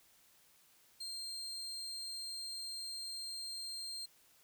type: tone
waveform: 35% pulse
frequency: 4186 Hz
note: C8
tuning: in tune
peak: -40 dBFS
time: 1-4.06 s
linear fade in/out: 10 ms
effects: white hiss -67 dBFS RMS until 4.43 s